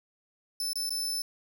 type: tone with dropouts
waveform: sawtooth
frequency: 5274 Hz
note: E8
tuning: in tune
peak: -27 dBFS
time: 0.6-1.22 s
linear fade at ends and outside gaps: 2 ms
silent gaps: 0.732-0.756 / 0.894-0.905 s
effects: none